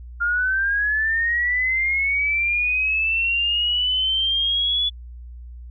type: linear sweep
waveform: sine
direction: up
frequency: 1396.9 to 3437 Hz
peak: -18 dBFS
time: 0.2-4.9 s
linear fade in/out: 20 ms
effects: added 60 Hz sine -35 dBFS peak until 5.7 s